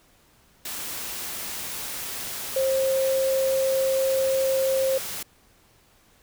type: tone in noise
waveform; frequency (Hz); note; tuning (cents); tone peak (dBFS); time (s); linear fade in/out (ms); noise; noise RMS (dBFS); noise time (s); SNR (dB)
sine; 532; C5; +29; -20; 2.56-4.98; 5; white; -33; 0.65-5.23; +10
effects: pink hiss -59 dBFS RMS until 6.22 s